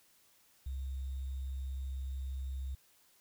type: tone with sample-and-hold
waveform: sine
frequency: 66.4 Hz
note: C2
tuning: 26 cents sharp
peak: -36 dBFS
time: 0.66-2.75 s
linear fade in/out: 5 ms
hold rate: 3675 Hz
effects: white hiss -67 dBFS RMS until 3.2 s